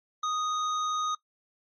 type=tone; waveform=square; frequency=1244.5 Hz; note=D#6; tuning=in tune; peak=-28 dBFS; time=0.23-1.15 s; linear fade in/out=5 ms; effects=noise-tail reverb RT60 0.1 s tail -20 dB re dry + MP3 32 kbps